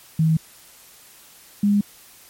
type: tone pair in turn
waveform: sine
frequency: 159.7 / 204.1 Hz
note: D#3 / G#3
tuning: +45 / -30 cents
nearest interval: major third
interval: 425 cents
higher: second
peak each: -14 dBFS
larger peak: neither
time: 0.19-0.37 / 1.63-1.81 s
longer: neither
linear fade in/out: 5 ms
effects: white hiss -48 dBFS RMS until 2.29 s + MP3 64 kbps

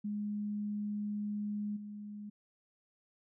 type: tone with level steps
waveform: sine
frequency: 207.7 Hz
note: G#3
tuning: in tune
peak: -34 / -42 dBFS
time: 0.04-2.3 s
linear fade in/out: 10 ms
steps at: 1.76 s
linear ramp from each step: 10 ms
effects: none

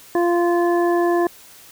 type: harmonic tone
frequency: 346.5 Hz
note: F4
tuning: 14 cents flat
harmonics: 1 / 2 / 3 / 5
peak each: -16 / -22 / -26 / -30 dBFS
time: 0.15-1.27 s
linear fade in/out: 2 ms
effects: white hiss -45 dBFS RMS until 1.71 s

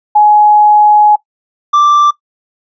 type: tone pair in turn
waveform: sine / triangle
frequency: 840 / 1175.1 Hz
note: G#5 / D6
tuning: +19 / +1 cents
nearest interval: tritone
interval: 582 cents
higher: second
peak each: -3 dBFS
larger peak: neither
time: 0.15-1.16 / 1.73-2.11 s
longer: first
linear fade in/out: 10 ms
effects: noise-tail reverb RT60 0.1 s tail -18 dB re dry + resampled to 16000 Hz

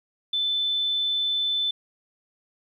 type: tone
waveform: sine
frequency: 3520 Hz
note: A7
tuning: in tune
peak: -22 dBFS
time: 0.33-1.71 s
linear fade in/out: 5 ms
effects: 10-bit

